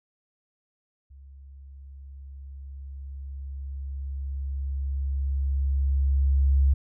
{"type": "tone with level ramp", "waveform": "sine", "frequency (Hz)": 68.4, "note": "C#2", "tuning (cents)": -23, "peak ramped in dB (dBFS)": [-45, -16], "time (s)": [1.1, 6.74], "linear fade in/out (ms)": 10, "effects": []}